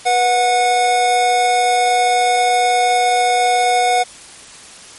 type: tone pair together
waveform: square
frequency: 488.9 / 731 Hz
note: B4 / F#5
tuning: -18 / -21 cents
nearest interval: perfect fifth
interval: 697 cents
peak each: -21 / -13 dBFS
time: 0.05-4.04 s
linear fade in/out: 20 ms
effects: white hiss -38 dBFS RMS until 4.98 s + MP3 48 kbps